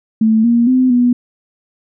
sine tone with pitch steps, 220.5 / 235.7 / 256.3 / 244.5 Hz, A3 / A#3 / C4 / B3, +4 / +19 / -36 / -17 cents, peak -8 dBFS, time 0.21-1.13 s, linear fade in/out 5 ms, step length 230 ms, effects none

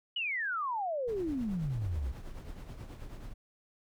sine exponential sweep, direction down, 3000 to 58.27 Hz, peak -31 dBFS, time 0.16-2.12 s, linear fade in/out 5 ms
brown noise with tremolo, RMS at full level -41 dBFS, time 1.07-3.34 s, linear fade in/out 20 ms, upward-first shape triangle, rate 9.3 Hz, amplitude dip 60%
effects none

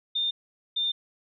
sine tone pair in turn, 3620 / 3606 Hz, A7 / A7, +48 / +42 cents, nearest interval unison, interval 6 cents, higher first, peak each -24 dBFS, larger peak neither, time 0.15-0.31 / 0.76-0.92 s, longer neither, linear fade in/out 10 ms, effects none

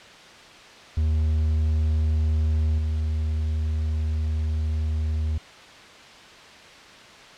triangle tone with level steps, 77.78 Hz, D#2, in tune, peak -17 / -20 dBFS, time 0.97-5.38 s, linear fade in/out 5 ms, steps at 2.78 s, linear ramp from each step 2 ms, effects white hiss -45 dBFS RMS until 7.37 s + low-pass 4000 Hz 12 dB/octave

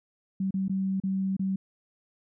sine tone with dropouts, 191.8 Hz, G3, 37 cents flat, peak -25 dBFS, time 0.4-1.56 s, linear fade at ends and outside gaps 5 ms, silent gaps 0.508-0.54 / 0.682-0.695 / 1.001-1.036 / 1.367-1.394 s, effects none

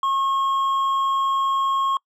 sine tone with hard clipping, 1085 Hz, C#6, 37 cents flat, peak -20 dBFS, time 0.03-1.97 s, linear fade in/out 2 ms, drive 4 dB, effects noise-tail reverb RT60 0.1 s tail -26 dB re dry

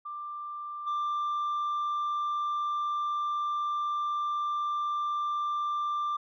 sine tone with level steps, 1184 Hz, D6, 14 cents sharp, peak -35 / -25 dBFS, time 0.05-6.17 s, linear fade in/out 10 ms, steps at 0.86 s, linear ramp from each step 20 ms, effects tanh soft clip ceiling -27 dBFS

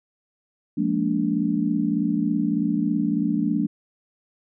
sine chord, Bb dominant seventh, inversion second, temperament just, 174.81 / 209.8 / 233.1 / 291.4 Hz, F3 / Ab3 / Bb3 / D4, +2 / +18 / 0 / -13 cents, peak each -27 / -25 / -26 / -24 dBFS, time 0.77-3.67 s, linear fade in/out 10 ms, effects none

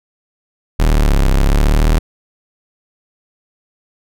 40% pulse linear two-way sweep, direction down then up, 40.36 to 32.71 to 40.2 Hz, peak -8 dBFS, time 0.79-1.99 s, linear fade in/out 10 ms, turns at 1.28 s, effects none

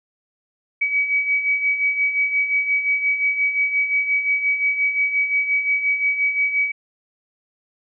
sine beating tone pair, 2269 / 2274.7 Hz, C#7 / C#7, +40 / +44 cents, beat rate 5.7 Hz, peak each -25 / -18 dBFS, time 0.81-6.72 s, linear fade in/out 10 ms, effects none

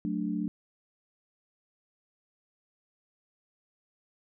sine chord, D major, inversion first, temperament equal, 185 / 220 / 293.7 Hz, F#3 / A3 / D4, 0 / 0 / 0 cents, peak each -33 dBFS, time 0.05-0.48 s, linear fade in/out 0 ms, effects none

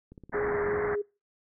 click train, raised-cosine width 3 ms, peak -34 dBFS, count 8, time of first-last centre 0.12-0.529 s, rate 17.1 Hz
white low-pass noise, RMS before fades -34 dBFS, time 0.32-0.96 s, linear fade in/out 20 ms, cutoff 2000 Hz, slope 96 dB/octave
sine tone with vibrato, 414 Hz, G#4, 5 cents flat, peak -27 dBFS, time 0.34-1.02 s, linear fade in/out 10 ms, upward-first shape triangle, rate 2.7 Hz, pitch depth 12 cents each way
effects noise-tail reverb RT60 0.3 s tail -25 dB re dry

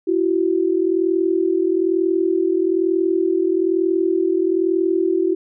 sine tone pair together, 336 / 377.1 Hz, E4 / F#4, +33 / +33 cents, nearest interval major second, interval 200 cents, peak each -18 dBFS, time 0.07-5.35 s, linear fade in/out 10 ms, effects none

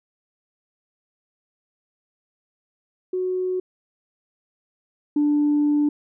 sine tone pair in turn, 368.5 / 294.3 Hz, F#4 / D4, -7 / +4 cents, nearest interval major third, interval 389 cents, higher first, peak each -21 / -15 dBFS, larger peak second, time 3.13-3.6 / 5.16-5.89 s, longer second, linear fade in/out 5 ms, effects tanh soft clip ceiling -13 dBFS

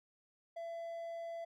triangle tone, 671 Hz, E5, 31 cents sharp, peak -39 dBFS, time 0.56-1.45 s, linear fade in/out 10 ms, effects none

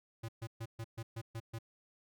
square tone bursts, 113.6 Hz, A#2, 44 cents flat, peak -40 dBFS, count 8, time 0.23-1.588 s, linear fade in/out 10 ms, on 56 ms, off 130 ms, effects none

